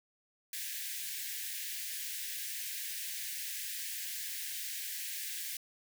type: high-pass noise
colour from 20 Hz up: white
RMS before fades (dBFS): -40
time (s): 0.53-5.57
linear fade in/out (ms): 2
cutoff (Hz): 1600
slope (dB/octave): 96
effects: none